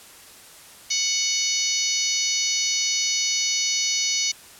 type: harmonic tone with a mistuned harmonic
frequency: 740 Hz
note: F#5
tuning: in tune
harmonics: 3 / 4 / 5 / 6 / 7 / 8 / 9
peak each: -30 / -31 / -31 / -27 / -30 / -25 / -31 dBFS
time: 0.9-4.32 s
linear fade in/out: 10 ms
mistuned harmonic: 7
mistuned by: -27 cents
effects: white hiss -46 dBFS RMS until 4.59 s + low-pass 12000 Hz 12 dB/octave